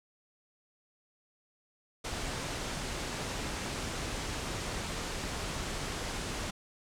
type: low-pass noise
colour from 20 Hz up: pink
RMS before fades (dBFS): -37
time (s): 2.04-6.51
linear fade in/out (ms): 10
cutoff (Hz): 8800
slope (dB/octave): 24
effects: none